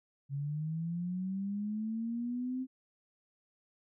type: linear sweep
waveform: sine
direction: up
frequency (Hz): 137 to 261.6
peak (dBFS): -33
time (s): 0.29-2.67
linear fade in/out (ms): 50
effects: none